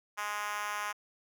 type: tone with high-pass filter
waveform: 5% pulse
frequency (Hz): 207.7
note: G#3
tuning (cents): 0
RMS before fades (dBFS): -36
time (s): 0.17-0.93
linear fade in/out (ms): 20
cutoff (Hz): 1000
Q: 2.1
effects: none